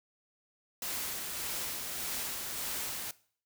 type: noise with tremolo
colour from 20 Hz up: white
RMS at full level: -36 dBFS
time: 0.82-3.11 s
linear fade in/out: 2 ms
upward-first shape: sine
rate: 1.7 Hz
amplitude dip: 30%
effects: noise-tail reverb RT60 0.5 s tail -20 dB re dry